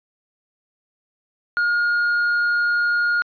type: tone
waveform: triangle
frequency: 1426 Hz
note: F6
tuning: 36 cents sharp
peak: -15 dBFS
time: 1.57-3.22 s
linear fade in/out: 0 ms
effects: resampled to 11025 Hz